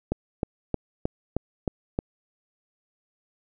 click train, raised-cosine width 2 ms, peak -11 dBFS, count 7, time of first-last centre 0.12-1.989 s, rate 3.21 Hz, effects none

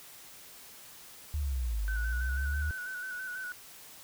sine linear two-way sweep, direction down then up, 76.4 to 50 to 76.4 Hz, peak -29 dBFS, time 1.34-2.71 s, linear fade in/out 0 ms, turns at 1.84 s
sine tone with vibrato, 1496 Hz, F#6, 19 cents sharp, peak -36 dBFS, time 1.88-3.52 s, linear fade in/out 0 ms, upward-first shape square, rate 6.1 Hz, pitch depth 35 cents each way
effects white hiss -51 dBFS RMS until 4.03 s

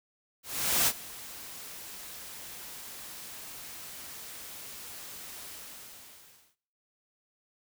white noise with ADSR envelope, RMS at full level -24 dBFS, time 0.43-6.56 s, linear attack 440 ms, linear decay 53 ms, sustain -20 dB, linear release 1100 ms, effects noise-tail reverb RT60 0.7 s tail -23 dB re dry

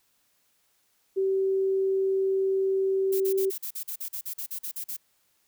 sine tone, 384.9 Hz, G4, 32 cents flat, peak -22 dBFS, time 1.16-3.51 s, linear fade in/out 20 ms
violet noise bursts, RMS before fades -34 dBFS, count 15, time 3.12-4.968 s, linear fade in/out 10 ms, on 84 ms, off 42 ms
effects white hiss -69 dBFS RMS until 5.47 s

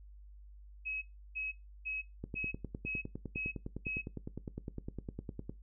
sine tone bursts, 2559 Hz, D#7, 48 cents sharp, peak -36 dBFS, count 7, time 0.85-4.02 s, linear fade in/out 20 ms, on 170 ms, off 330 ms
click train, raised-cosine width 3 ms, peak -27 dBFS, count 33, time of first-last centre 2.24-5.495 s, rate 9.83 Hz
effects noise-tail reverb RT60 0.2 s tail -19 dB re dry + added 50 Hz sine -51 dBFS peak until 5.62 s

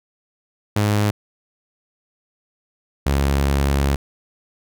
sawtooth tone pair in turn, 104.2 / 69.55 Hz, G#2 / C#2, +6 / +6 cents, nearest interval perfect fifth, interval 700 cents, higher first, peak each -12 dBFS, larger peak neither, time 0.76-1.11 / 3.06-3.96 s, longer second, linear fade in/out 5 ms, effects none

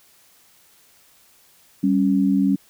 sine tone pair together, 195.07 / 276.1 Hz, G3 / C#4, -8 / -7 cents, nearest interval tritone, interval 601 cents, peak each -18 dBFS, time 1.83-2.56 s, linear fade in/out 10 ms, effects white hiss -55 dBFS RMS until 2.69 s

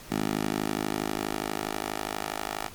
10% pulse tone with high-pass filter sweep, 52.3 Hz, G#1, 13 cents sharp, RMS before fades -31 dBFS, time 0.1-2.69 s, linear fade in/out 20 ms, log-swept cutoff 220 to 670 Hz, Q 1.1, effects pink hiss -46 dBFS RMS until 2.74 s + MP3 96 kbps

